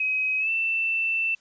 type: tone with pitch glide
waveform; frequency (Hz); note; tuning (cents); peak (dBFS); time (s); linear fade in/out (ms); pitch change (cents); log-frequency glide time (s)
sine; 2535 to 2670; D#7 to E7; +32 to +22; -22; 0-1.35; 5; +90; 0.39-0.5
effects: white hiss -61 dBFS RMS until 1.4 s + resampled to 16000 Hz